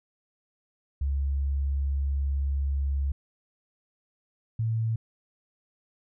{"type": "tone pair in turn", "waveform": "sine", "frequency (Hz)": [69.3, 112.61], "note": ["C#2", "A2"], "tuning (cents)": [0, 41], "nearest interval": "minor sixth", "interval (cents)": 841, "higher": "second", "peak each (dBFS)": -24, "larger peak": "neither", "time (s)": [[1.01, 3.12], [4.59, 4.96]], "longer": "first", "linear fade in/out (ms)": 5, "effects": []}